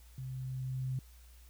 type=tone with level ramp; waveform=sine; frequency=130 Hz; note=C3; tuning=11 cents flat; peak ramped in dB=-39 to -32 dBFS; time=0.18-0.99 s; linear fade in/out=2 ms; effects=added 60 Hz sine -54 dBFS peak until 1.49 s + white hiss -64 dBFS RMS until 1.49 s